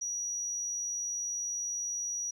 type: tone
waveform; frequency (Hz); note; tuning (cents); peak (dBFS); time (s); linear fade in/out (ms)
sine; 5800; F#8; -35; -31; 0.01-2.31; 10
effects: tanh soft clip ceiling -29 dBFS + 12-bit